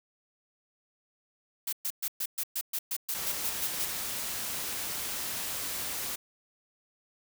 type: noise bursts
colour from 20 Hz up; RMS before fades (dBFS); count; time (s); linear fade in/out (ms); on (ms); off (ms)
blue; -32; 13; 1.67-3.851; 5; 57; 120
type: noise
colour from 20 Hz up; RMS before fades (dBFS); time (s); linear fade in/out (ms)
white; -35; 3.14-6.16; 10
effects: none